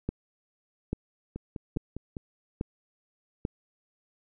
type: two click trains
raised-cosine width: 3 ms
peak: -23 / -16 dBFS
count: 5 / 5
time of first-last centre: 1.36-2.168 / 0.09-3.451 s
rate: 4.95 / 1.19 Hz
effects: none